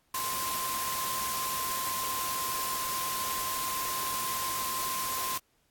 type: tone in noise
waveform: sine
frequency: 1046 Hz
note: C6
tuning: 1 cent flat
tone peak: -33 dBFS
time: 0.14-5.38 s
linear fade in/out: 5 ms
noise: white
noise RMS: -34 dBFS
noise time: 0.14-5.38 s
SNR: -2 dB
effects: pink hiss -71 dBFS RMS until 5.7 s + AAC 64 kbps